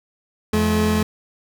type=tone pair together; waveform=30% pulse; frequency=85 / 214.3 Hz; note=F2 / A3; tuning=-46 / -45 cents; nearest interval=octave + major third; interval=1601 cents; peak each=-19 / -15 dBFS; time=0.53-1.03 s; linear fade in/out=5 ms; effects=none